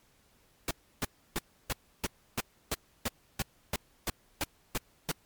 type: noise bursts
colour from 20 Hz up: pink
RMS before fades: -31 dBFS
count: 14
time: 0.68-5.116 s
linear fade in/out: 2 ms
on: 29 ms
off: 310 ms
effects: pink hiss -66 dBFS RMS until 5.25 s + MP3 96 kbps